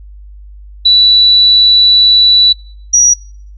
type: tone pair in turn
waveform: sine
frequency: 3951 / 5786 Hz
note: B7 / F#8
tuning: 0 / -40 cents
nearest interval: perfect fifth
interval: 660 cents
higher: second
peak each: -3 dBFS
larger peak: neither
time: 0.85-2.53 / 2.93-3.14 s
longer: first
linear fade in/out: 10 ms
effects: noise-tail reverb RT60 0.6 s tail -25 dB re dry + added 50 Hz sine -30 dBFS peak until 3.57 s